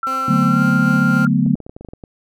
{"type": "tone with pitch glide", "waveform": "sine", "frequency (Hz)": [1345, 1394], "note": ["E6", "F6"], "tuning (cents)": [34, -4], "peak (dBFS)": -18, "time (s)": [0.03, 1.27], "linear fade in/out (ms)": 2, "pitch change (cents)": 62, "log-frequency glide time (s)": [0.46, 0.64]}
{"type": "tone with tremolo", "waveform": "15% pulse", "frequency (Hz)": 261.6, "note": "C4", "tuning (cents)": 0, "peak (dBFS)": -20, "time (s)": [0.07, 1.25], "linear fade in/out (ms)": 0, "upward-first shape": "sine", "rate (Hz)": 3.8, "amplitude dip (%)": 25}
{"type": "chord", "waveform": "sine", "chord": "B minor seventh", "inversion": "first", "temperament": "equal", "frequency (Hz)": [146.83, 185, 220, 246.9], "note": ["D3", "F#3", "A3", "B3"], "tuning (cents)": [0, 0, 0, 0], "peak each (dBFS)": -18, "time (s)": [0.28, 1.55], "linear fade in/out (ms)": 5}
{"type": "clicks", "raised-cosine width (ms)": 2, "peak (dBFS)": -21, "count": 11, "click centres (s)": [1.463, 1.554, 1.603, 1.665, 1.695, 1.765, 1.81, 1.848, 1.887, 1.935, 2.038]}
{"effects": []}